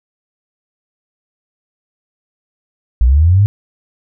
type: linear sweep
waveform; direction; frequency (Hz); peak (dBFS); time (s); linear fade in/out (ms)
sine; up; 54.9 to 106.5; -6; 3.01-3.46; 0
effects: none